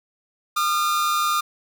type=tone pair together; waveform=45% pulse; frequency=1211.9 / 1372 Hz; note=D#6 / F6; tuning=-46 / -31 cents; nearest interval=major second; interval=215 cents; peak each=-20 / -27 dBFS; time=0.56-1.41 s; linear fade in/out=10 ms; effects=none